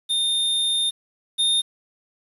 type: tone pair in turn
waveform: square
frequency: 3637 / 3650 Hz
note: A#7 / A#7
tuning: -43 / -37 cents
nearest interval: unison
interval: 6 cents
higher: second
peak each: -20 / -18 dBFS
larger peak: second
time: 0.09-0.91 / 1.38-1.62 s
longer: first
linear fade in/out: 20 ms
effects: resampled to 32000 Hz + 8-bit